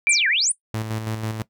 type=tone with exponential decay; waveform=sine; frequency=2349 Hz; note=D7; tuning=in tune; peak=-14 dBFS; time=0.07-0.5 s; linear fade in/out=0 ms; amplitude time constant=93 ms
type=exponential two-way sweep; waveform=sine; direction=down then up; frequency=10010 to 1539 to 10010 Hz; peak=-17 dBFS; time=0.09-0.52 s; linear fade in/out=5 ms; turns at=0.28 s
type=tone with tremolo; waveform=sawtooth; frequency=110 Hz; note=A2; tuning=in tune; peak=-20 dBFS; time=0.74-1.42 s; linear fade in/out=0 ms; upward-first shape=square; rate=6.1 Hz; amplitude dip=45%
effects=noise-tail reverb RT60 0.1 s tail -18 dB re dry